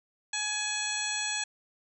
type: harmonic tone with a mistuned harmonic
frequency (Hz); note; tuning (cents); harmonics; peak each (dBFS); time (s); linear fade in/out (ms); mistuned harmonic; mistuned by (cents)
842; G#5; +24; 1 / 2 / 3 / 4 / 5 / 7 / 8 / 9; -41 / -36 / -37 / -38 / -38 / -41 / -41 / -35; 0.33-1.44; 5; 9; +49
effects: none